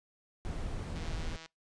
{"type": "noise", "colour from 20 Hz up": "brown", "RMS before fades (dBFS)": -37, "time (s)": [0.45, 1.36], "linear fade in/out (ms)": 0}
{"type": "click train", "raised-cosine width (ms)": 0.2, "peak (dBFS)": -31, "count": 82, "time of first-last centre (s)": [0.96, 1.46], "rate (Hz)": 162}
{"effects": ["noise-tail reverb RT60 0.2 s tail -26 dB re dry", "resampled to 22050 Hz"]}